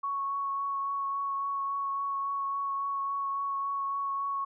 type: tone with vibrato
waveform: sine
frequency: 1108.7 Hz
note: C#6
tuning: in tune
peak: -29 dBFS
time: 0.03-4.45 s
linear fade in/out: 10 ms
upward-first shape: triangle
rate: 3.6 Hz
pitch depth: 13 cents each way
effects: none